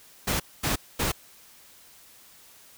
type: noise bursts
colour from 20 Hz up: pink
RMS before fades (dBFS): -26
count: 3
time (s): 0.27-1.12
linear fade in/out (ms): 10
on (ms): 130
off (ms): 230
effects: white hiss -53 dBFS RMS until 2.77 s